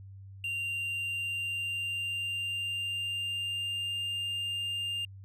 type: tone with pitch glide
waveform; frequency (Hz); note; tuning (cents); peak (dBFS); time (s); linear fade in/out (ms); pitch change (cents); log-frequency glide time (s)
triangle; 2776 to 2803; F7 to F7; -11 to +6; -30; 0.44-5.05; 2; +17; 0.66-4.02
effects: added 97 Hz sine -45 dBFS peak until 5.24 s